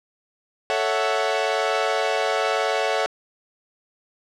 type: chord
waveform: sawtooth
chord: F# minor seventh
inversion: first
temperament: equal with one note detuned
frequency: 440 / 558.2 / 659.3 / 740 Hz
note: A4 / C#5 / E5 / F#5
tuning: 0 / +12 / 0 / 0 cents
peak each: -22 dBFS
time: 0.7-3.06 s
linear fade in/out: 0 ms
effects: low-pass 5000 Hz 12 dB/octave